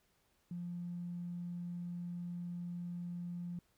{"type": "tone with tanh clipping", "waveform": "triangle", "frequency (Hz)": 174.6, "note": "F3", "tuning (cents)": 0, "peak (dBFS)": -39, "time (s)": [0.51, 3.59], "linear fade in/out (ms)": 2, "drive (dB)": 2, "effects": ["pink hiss -75 dBFS RMS until 3.77 s"]}